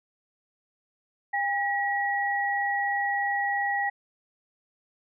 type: tone pair together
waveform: sine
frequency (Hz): 806 / 1917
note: G5 / A#6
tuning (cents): +48 / +48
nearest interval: octave + minor third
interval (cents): 1500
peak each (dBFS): -27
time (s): 1.33-3.9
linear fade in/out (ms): 10
effects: none

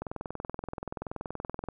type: click train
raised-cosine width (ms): 1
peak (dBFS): -21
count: 36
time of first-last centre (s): 0.02-1.687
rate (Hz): 21
effects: none

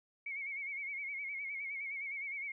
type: tone with vibrato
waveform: sine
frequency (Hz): 2217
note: C#7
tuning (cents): 0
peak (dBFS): -38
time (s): 0.26-2.52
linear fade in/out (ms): 5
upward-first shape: sine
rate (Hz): 9.7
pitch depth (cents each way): 70
effects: none

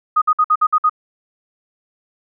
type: tone bursts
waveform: sine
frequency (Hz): 1244.5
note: D#6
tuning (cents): 0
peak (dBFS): -10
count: 7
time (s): 0.16-0.896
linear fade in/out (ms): 10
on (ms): 58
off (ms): 55
effects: none

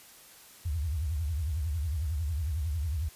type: tone with vibrato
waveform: sine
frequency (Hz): 77.5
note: D#2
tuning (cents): -6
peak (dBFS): -28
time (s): 0.65-3.09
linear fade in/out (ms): 10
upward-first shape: triangle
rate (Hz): 11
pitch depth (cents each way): 270
effects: white hiss -53 dBFS RMS until 3.15 s + resampled to 32000 Hz

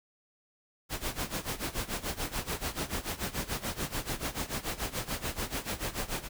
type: noise with tremolo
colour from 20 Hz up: pink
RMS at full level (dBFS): -32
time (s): 0.89-6.29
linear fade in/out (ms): 50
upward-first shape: sine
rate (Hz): 6.9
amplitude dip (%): 85
effects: none

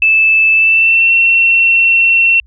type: tone with pitch glide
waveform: sine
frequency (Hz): 2629 to 2712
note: E7 to E7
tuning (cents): -5 to +49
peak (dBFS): -6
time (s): 0.02-2.4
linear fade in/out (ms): 2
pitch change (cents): +54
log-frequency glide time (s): 0.53-1.13
effects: added 60 Hz sine -41 dBFS peak until 2.46 s

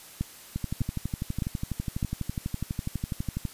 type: two click trains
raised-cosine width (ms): 5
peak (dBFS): -15 / -17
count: 4 / 36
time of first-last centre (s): 0.21-2.028 / 0.56-3.453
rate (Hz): 1.65 / 12.1
effects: white hiss -48 dBFS RMS until 3.53 s + resampled to 32000 Hz

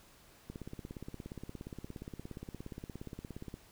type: click train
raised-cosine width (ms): 3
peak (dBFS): -30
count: 53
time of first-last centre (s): 0.5-3.541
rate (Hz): 17.1
effects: pink hiss -61 dBFS RMS until 3.71 s

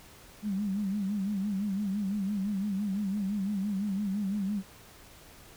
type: tone with vibrato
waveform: sine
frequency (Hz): 200.1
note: G3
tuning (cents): +36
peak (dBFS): -28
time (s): 0.42-4.63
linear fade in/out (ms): 50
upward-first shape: sine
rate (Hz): 5.9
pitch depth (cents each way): 97
effects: pink hiss -53 dBFS RMS until 5.56 s

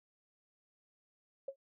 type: tone with exponential decay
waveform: sine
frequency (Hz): 545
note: C#5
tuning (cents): -29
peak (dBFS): -34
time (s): 1.48-1.56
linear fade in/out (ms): 5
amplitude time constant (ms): 16
effects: none

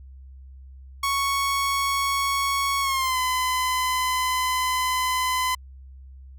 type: tone with pitch glide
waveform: sawtooth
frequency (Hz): 1108.7 to 1016.7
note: C#6 to B5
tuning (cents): 0 to +50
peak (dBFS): -18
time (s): 1.03-5.55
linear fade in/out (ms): 5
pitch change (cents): -150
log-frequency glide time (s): 2.81-3.18
effects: added 66 Hz sine -41 dBFS peak until 6.38 s

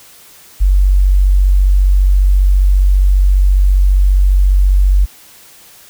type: tone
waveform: sine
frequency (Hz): 47.38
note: F#1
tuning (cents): +42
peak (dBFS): -6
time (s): 0.6-5.06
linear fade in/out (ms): 20
effects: white hiss -41 dBFS RMS until 5.89 s

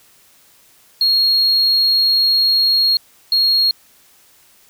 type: tone bursts at uneven times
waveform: triangle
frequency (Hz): 4282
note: C8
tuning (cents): +39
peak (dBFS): -9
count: 2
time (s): 1.01-2.97 / 3.32-3.71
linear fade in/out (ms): 2
effects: tanh soft clip ceiling -7 dBFS + white hiss -51 dBFS RMS until 4.69 s

